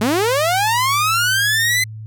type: linear sweep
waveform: sawtooth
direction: up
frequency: 200.5 to 2052 Hz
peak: -11 dBFS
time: 0.01-1.84 s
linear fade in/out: 5 ms
effects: added 109 Hz sine -29 dBFS peak until 2.06 s